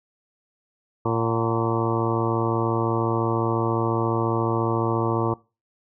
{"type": "harmonic tone with a mistuned harmonic", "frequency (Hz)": 114.3, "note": "A#2", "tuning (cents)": -34, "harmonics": [1, 2, 3, 4, 5, 6, 7, 8, 9, 10], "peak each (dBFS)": [-26, -30, -26, -28, -33, -35, -37, -30, -33, -31], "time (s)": [1.05, 5.34], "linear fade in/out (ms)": 5, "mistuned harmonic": 6, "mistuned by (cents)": 76, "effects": ["noise-tail reverb RT60 0.3 s tail -22 dB re dry"]}